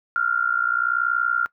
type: tone with amplitude modulation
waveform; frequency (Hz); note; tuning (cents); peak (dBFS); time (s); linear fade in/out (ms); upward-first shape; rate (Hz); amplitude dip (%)
sine; 1396.9; F6; 0; -15; 0.16-1.46; 0; sine; 60.8; 90
effects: noise-tail reverb RT60 0.1 s tail -21 dB re dry